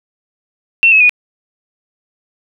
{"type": "tone with pitch steps", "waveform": "sine", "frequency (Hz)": [2700, 2578, 2462], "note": ["E7", "E7", "D#7"], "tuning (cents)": [41, -39, -19], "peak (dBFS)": -5, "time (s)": [0.83, 1.094], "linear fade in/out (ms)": 0, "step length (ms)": 88, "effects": []}